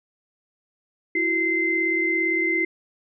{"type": "tone cluster", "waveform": "sine", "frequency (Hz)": [331.9, 369.5, 2073], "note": ["E4", "F#4", "C7"], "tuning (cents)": [12, -2, -17], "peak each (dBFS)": [-26, -29, -21], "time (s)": [1.15, 2.65], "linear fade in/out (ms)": 5, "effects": []}